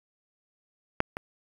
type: clicks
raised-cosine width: 0.5 ms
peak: -7 / -18 dBFS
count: 2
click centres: 1.004 / 1.169 s
effects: 7-bit